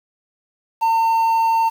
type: tone with quantisation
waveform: triangle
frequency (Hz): 906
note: A#5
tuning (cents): -50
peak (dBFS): -12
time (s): 0.81-1.7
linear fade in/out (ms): 20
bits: 7
effects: none